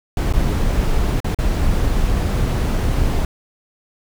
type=noise with dropouts; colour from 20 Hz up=brown; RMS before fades=-17 dBFS; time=0.17-3.25 s; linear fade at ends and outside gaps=2 ms; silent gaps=0.327-0.336 / 1.203-1.244 / 1.347-1.387 s; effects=none